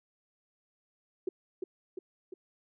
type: tone with echo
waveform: sine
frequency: 370 Hz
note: F#4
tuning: in tune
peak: -28 dBFS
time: 1.27-1.29 s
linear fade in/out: 5 ms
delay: 350 ms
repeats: 3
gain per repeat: -4 dB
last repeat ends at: 2.34 s
effects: none